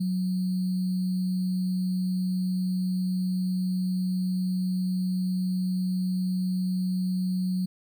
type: tone with sample-and-hold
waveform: sine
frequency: 183.9 Hz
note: F#3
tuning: 10 cents flat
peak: -24 dBFS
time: 0-7.66 s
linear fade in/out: 10 ms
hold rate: 4410 Hz
effects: none